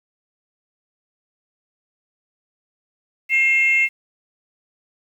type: tone pair together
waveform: sine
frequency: 2131 / 2685 Hz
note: C7 / E7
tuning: +31 / +31 cents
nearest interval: major third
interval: 400 cents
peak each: -14 / -19 dBFS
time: 3.29-3.89 s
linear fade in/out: 50 ms
effects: tanh soft clip ceiling -7 dBFS + 8-bit